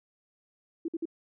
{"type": "tone bursts", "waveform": "sine", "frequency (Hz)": 330.1, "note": "E4", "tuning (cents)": 2, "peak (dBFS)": -29, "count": 3, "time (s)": [0.85, 1.055], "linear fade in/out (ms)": 5, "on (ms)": 33, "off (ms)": 53, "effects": []}